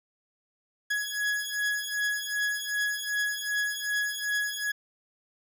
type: beating tone pair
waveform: 40% pulse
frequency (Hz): 1674 / 1676.6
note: G#6 / G#6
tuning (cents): +13 / +16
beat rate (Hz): 2.6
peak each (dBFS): -30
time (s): 0.9-4.72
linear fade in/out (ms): 10
effects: none